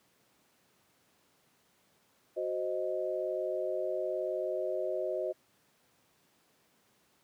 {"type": "chord", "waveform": "sine", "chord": "C diminished", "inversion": "second", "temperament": "equal", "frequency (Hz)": [370, 523.3, 622.3], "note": ["Gb4", "C5", "Eb5"], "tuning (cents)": [0, 0, 0], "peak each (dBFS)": [-36, -36, -34], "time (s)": [2.36, 5.33], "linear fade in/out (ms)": 20, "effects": ["pink hiss -69 dBFS RMS until 7.23 s", "high-pass 150 Hz 12 dB/octave"]}